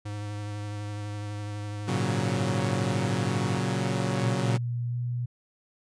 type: tone with vibrato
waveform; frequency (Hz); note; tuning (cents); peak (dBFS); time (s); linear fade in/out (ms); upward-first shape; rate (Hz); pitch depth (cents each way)
square; 103.83; G#2; 0; -33; 0.05-3.59; 10; triangle; 12; 22
type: chord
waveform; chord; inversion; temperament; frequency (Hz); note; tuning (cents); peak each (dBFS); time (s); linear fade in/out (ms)
sawtooth; F# major; first; equal; 116.54 / 138.59 / 185; A#2 / C#3 / F#3; 0 / 0 / 0; -26; 1.87-4.58; 20
type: tone with pitch glide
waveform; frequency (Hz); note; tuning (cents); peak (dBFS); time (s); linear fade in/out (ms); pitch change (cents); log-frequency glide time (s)
sine; 120 to 121.53; B2 to B2; -49 to -27; -27; 4.23-5.26; 10; +22; 4.9-4.95
effects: resampled to 22050 Hz